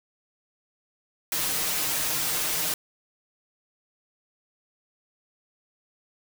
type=noise with comb filter; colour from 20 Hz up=white; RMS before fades=-27 dBFS; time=1.32-2.74 s; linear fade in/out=2 ms; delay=6.5 ms; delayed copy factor=+0.95; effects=none